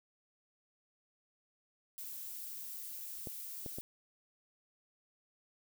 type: noise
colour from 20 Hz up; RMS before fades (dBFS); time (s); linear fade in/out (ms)
violet; -45; 1.98-3.81; 0
type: clicks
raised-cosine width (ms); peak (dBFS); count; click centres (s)
2; -30; 3; 3.272 / 3.662 / 3.785
effects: none